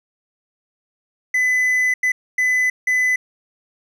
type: tone bursts at uneven times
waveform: triangle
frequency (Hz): 2007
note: B6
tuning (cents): +27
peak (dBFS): -13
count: 4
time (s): 1.34-1.94 / 2.03-2.12 / 2.38-2.7 / 2.87-3.16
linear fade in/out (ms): 5
effects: none